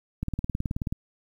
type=click train; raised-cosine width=5 ms; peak=-16 dBFS; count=14; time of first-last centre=0.23-0.925 s; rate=18.7 Hz; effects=9-bit